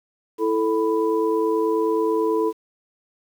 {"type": "tone cluster", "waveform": "sine", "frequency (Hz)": [330.5, 439.8, 992], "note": ["E4", "A4", "B5"], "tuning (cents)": [5, -1, 7], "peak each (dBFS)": [-23, -20, -27], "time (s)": [0.38, 2.53], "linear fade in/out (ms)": 50, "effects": ["8-bit"]}